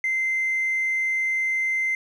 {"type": "tone", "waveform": "triangle", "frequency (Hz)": 2077, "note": "C7", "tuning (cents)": -13, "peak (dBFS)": -18, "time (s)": [0.04, 1.95], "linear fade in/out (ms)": 2, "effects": ["tanh soft clip ceiling -18 dBFS", "resampled to 32000 Hz"]}